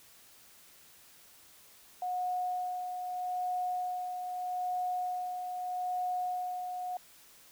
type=tone with tremolo; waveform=sine; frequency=727 Hz; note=F#5; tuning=31 cents flat; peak=-30 dBFS; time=2.02-6.97 s; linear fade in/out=2 ms; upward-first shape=sine; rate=0.8 Hz; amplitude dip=45%; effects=white hiss -58 dBFS RMS until 7.51 s